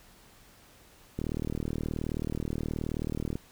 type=click train; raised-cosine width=3 ms; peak=-19 dBFS; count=85; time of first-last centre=1.19-3.355 s; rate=38.8 Hz; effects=pink hiss -57 dBFS RMS until 3.51 s